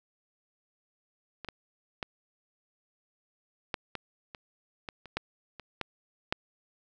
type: clicks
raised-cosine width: 0.3 ms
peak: -24 / -21 / -17 / -14 / -19 / -26 / -21 / -30 / -14 / -27 / -16 / -11 dBFS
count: 12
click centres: 1.447 / 1.487 / 2.028 / 3.742 / 3.953 / 4.348 / 4.888 / 5.057 / 5.17 / 5.597 / 5.813 / 6.325 s
effects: none